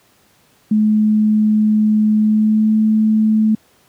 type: tone with pitch glide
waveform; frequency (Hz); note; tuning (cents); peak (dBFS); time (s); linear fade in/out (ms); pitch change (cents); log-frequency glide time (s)
sine; 214 to 217.1; A3 to A3; -48 to -23; -10; 0.71-3.55; 5; +25; 2.17-2.76
effects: pink hiss -54 dBFS RMS until 3.88 s + high-pass 100 Hz 12 dB/octave